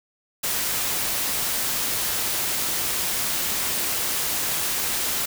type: noise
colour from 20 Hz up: white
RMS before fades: -25 dBFS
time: 0.43-5.26 s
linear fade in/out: 10 ms
effects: none